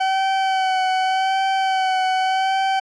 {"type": "tone with vibrato", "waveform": "40% pulse", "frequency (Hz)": 760, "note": "F#5", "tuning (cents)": 46, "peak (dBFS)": -16, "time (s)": [0, 2.8], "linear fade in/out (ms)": 10, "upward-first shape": "sine", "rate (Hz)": 0.85, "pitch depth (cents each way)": 25, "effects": ["low-pass 4000 Hz 12 dB/octave"]}